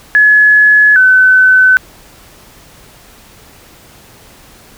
sine tone pair in turn, 1700 / 1514.6 Hz, G#6 / F#6, +40 / +40 cents, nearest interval major second, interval 200 cents, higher first, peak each -3 dBFS, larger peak neither, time 0.15-0.96 / 0.96-1.77 s, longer neither, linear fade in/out 0 ms, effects pink hiss -40 dBFS RMS until 4.77 s

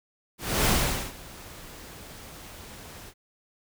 pink noise with ADSR envelope, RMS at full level -22 dBFS, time 0.38-3.14 s, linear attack 280 ms, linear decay 460 ms, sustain -22 dB, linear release 64 ms, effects none

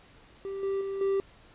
triangle tone with level steps, 391.3 Hz, G4, 3 cents flat, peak -31 / -25 / -29 / -22 dBFS, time 0.45-1.2 s, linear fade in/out 0 ms, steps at 0.63 / 0.81 / 1.01 s, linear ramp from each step 2 ms, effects pink hiss -56 dBFS RMS until 1.54 s + resampled to 8000 Hz

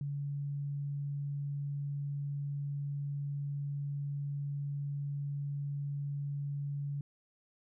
sine tone, 142.4 Hz, C#3, 47 cents sharp, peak -34 dBFS, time 0.01-7.01 s, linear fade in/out 2 ms, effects none

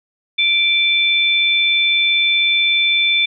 sine tone pair together, 2349 / 3524 Hz, D7 / A7, 0 / +2 cents, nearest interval perfect fifth, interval 702 cents, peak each -15 dBFS, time 0.38-3.26 s, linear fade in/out 10 ms, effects none

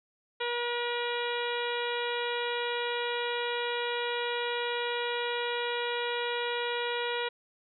harmonic tone, 479.5 Hz, A#4, 49 cents sharp, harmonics 1 / 2 / 3 / 4 / 5 / 6 / 7 / 8, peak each -33 / -36 / -38 / -39 / -40 / -41 / -41 / -42 dBFS, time 0.4-7.29 s, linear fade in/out 10 ms, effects none

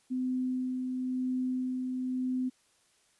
sine tone with tremolo, 255.2 Hz, C4, 43 cents flat, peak -28 dBFS, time 0.1-2.5 s, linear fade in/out 20 ms, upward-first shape sine, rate 0.98 Hz, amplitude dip 30%, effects white hiss -68 dBFS RMS until 3.19 s + resampled to 24000 Hz

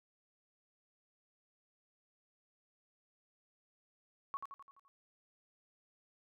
sine tone with echo, 1108.7 Hz, C#6, in tune, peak -36 dBFS, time 4.34-4.37 s, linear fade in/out 0 ms, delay 85 ms, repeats 6, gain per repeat -5 dB, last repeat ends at 4.88 s, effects none

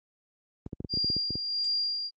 clicks, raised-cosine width 3 ms, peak -22 dBFS, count 11, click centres 0.663 / 0.731 / 0.804 / 0.847 / 0.939 / 0.973 / 1.045 / 1.101 / 1.166 / 1.306 / 1.355 s
sine tone with tremolo, 4784 Hz, D8, 31 cents sharp, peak -25 dBFS, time 0.89-2.11 s, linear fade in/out 50 ms, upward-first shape sine, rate 1.5 Hz, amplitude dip 50%
violet noise with exponential decay, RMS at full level -32 dBFS, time 1.64-1.72 s, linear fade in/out 1 ms, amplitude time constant 17 ms
effects high-pass 60 Hz 12 dB/octave + Opus 24 kbps

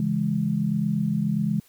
sine chord, C# minor, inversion none, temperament just, 138.59 / 166.31 / 207.9 Hz, C#3 / E3 / G#3, 0 / +16 / +2 cents, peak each -28 / -26 / -24 dBFS, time 0-1.6 s, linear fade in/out 2 ms, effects white hiss -58 dBFS RMS until 1.68 s

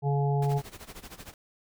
harmonic tone, 141.3 Hz, C#3, 34 cents sharp, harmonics 1 / 3 / 5 / 6, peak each -24 / -32 / -35 / -35 dBFS, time 0.02-0.62 s, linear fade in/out 50 ms
pink noise with tremolo, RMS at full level -42 dBFS, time 0.42-1.34 s, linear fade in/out 2 ms, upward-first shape sine, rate 13 Hz, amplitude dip 85%
effects none

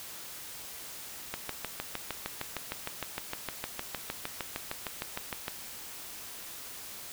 click train, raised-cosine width 0.3 ms, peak -17 dBFS, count 28, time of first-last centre 1.34-5.481 s, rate 6.52 Hz, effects white hiss -44 dBFS RMS until 7.12 s

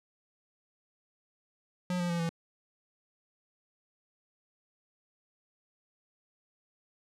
square tone with pitch steps, 179.8 / 175.39 / 171.09 / 166.89 Hz, F#3 / F3 / F3 / E3, -49 / +8 / -35 / +22 cents, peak -30 dBFS, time 1.9-2.292 s, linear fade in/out 2 ms, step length 98 ms, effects low-pass 9000 Hz 12 dB/octave + 12-bit

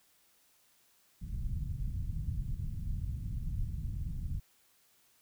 pink low-pass noise, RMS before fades -36 dBFS, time 1.21-4.4 s, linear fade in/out 10 ms, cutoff 150 Hz, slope 24 dB/octave, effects white hiss -68 dBFS RMS until 5.21 s

